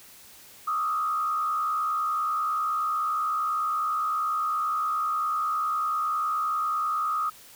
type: tone with frequency modulation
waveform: sine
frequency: 1244.5 Hz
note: D#6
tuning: in tune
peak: -24 dBFS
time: 0.67-7.3 s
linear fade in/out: 10 ms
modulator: 69.9 Hz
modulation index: 0.76
effects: white hiss -50 dBFS RMS until 7.55 s